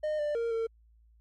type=tone with pitch steps; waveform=triangle; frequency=611 / 593 / 464 / 453.5 Hz; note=D#5 / D5 / A#4 / A#4; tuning=-32 / +17 / -8 / -48 cents; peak=-26 dBFS; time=0.03-0.67 s; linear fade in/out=10 ms; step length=160 ms; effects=added 56 Hz sine -58 dBFS peak until 1.2 s + MP3 48 kbps